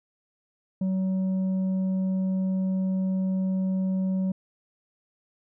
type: tone with tanh clipping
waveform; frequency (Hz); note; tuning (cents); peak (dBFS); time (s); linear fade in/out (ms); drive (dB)
triangle; 188.5; F#3; +32; -24; 0.81-4.32; 5; 9
effects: none